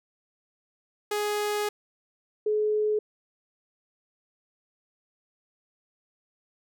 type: tone pair in turn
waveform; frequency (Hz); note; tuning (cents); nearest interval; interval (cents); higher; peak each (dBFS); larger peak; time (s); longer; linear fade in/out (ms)
sawtooth / sine; 416.8 / 425.3; G#4 / G#4; +6 / +41; unison; 35; second; -22; neither; 1.11-1.69 / 2.46-2.99; first; 5
effects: none